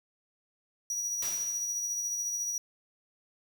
square tone with tremolo, 5800 Hz, F#8, 35 cents flat, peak -30 dBFS, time 0.9-2.58 s, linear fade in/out 2 ms, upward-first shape sine, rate 14 Hz, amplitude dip 30%
white noise with exponential decay, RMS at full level -36 dBFS, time 1.22-1.91 s, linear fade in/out 5 ms, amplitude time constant 150 ms
effects none

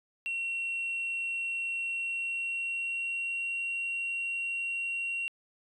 sine tone with pitch glide, 2729 to 2746 Hz, F7 to F7, -41 to -30 cents, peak -29 dBFS, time 0.26-5.28 s, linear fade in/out 0 ms, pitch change +11 cents, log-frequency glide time 1.9-3.55 s, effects tanh soft clip ceiling -28 dBFS

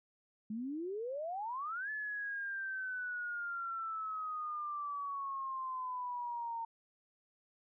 sine exponential two-way sweep, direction up then down, 207.7 to 1733 to 912 Hz, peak -37 dBFS, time 0.5-6.65 s, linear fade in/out 5 ms, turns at 1.9 s, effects none

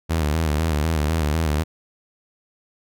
sawtooth tone with vibrato, 77.9 Hz, D#2, 3 cents sharp, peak -15 dBFS, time 0.09-1.64 s, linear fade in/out 20 ms, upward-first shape square, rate 4 Hz, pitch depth 76 cents each way, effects none

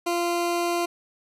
20% pulse tone, 345.6 Hz, F4, 18 cents flat, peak -18 dBFS, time 0.06-0.86 s, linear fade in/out 10 ms, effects resampled to 32000 Hz

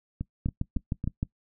two click trains, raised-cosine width 5 ms, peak -19 / -15 dBFS, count 4 / 6, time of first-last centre 0.21-1.041 / 0.46-1.229 s, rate 3.61 / 6.5 Hz, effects noise-tail reverb RT60 0.1 s tail -21 dB re dry

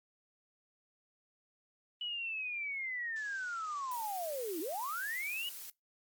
sine linear two-way sweep, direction down then up, 2960 to 300.6 to 2960 Hz, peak -36 dBFS, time 2.01-5.49 s, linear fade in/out 2 ms, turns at 4.6 s
blue noise, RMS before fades -46 dBFS, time 3.16-5.7 s, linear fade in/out 2 ms
effects noise-tail reverb RT60 0.2 s tail -25 dB re dry + Opus 24 kbps

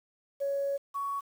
sine tone pair in turn, 558 / 1118.4 Hz, C#5 / C#6, +11 / +15 cents, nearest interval octave, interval 1204 cents, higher second, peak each -27 / -30 dBFS, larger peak first, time 0.4-0.78 / 0.94-1.21 s, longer first, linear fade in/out 20 ms, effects tanh soft clip ceiling -23 dBFS + 9-bit

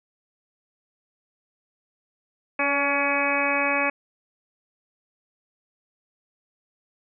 harmonic tone with a mistuned harmonic, 281.9 Hz, C#4, 29 cents sharp, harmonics 1 / 2 / 3 / 4 / 5 / 6 / 7 / 8 / 9, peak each -31 / -28 / -30 / -29 / -34 / -29 / -36 / -27 / -27 dBFS, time 2.59-3.9 s, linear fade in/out 5 ms, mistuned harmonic 2, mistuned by +17 cents, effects none

